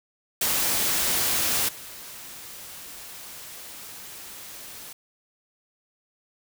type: noise with level steps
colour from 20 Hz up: white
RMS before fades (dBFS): -24 / -41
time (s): 0.41-4.93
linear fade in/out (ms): 5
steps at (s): 1.68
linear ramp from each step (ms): 10
effects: none